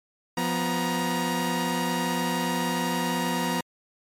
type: tone cluster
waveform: sawtooth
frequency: 175.2 / 247.7 / 944 Hz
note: F3 / B3 / A#5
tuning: +6 / +5 / +22 cents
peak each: -25 dBFS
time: 0.37-3.61 s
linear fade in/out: 5 ms
effects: MP3 64 kbps